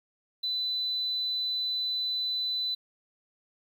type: tone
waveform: triangle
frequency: 4000 Hz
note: B7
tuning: 21 cents sharp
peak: -24 dBFS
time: 0.43-2.75 s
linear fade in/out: 10 ms
effects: tanh soft clip ceiling -26 dBFS + 10-bit